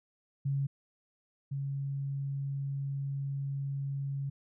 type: tone pair in turn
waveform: sine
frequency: 138.59 / 138.59 Hz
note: C#3 / C#3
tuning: 0 / 0 cents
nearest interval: unison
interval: 0 cents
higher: neither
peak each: -28 / -32 dBFS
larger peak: first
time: 0.45-0.67 / 1.51-4.3 s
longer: second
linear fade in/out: 10 ms
effects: none